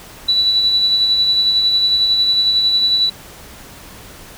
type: tone with tremolo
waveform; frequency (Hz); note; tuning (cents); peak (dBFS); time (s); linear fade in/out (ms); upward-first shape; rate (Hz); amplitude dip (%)
sine; 3951; B7; 0; -10; 0.28-3.1; 10; sine; 11; 35
effects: pink hiss -38 dBFS RMS until 4.37 s